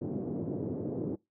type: band-pass noise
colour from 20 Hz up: white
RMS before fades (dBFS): -35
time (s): 0.01-1.16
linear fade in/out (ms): 10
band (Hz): 110 to 410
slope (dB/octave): 24
effects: noise-tail reverb RT60 0.2 s tail -23 dB re dry